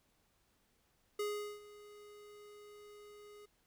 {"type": "tone with ADSR envelope", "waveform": "square", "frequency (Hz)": 415.3, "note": "G#4", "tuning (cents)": 0, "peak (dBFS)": -35, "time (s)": [1.19, 3.46], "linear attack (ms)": 6, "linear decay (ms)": 400, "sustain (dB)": -19, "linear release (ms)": 10, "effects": ["pink hiss -75 dBFS RMS until 3.66 s"]}